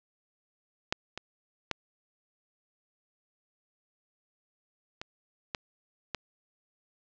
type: clicks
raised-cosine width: 0.2 ms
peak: -9 / -19 / -11 / -20 / -14 / -14 dBFS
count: 6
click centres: 0.925 / 1.176 / 1.713 / 5.015 / 5.548 / 6.147 s
effects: low-pass 5000 Hz 12 dB/octave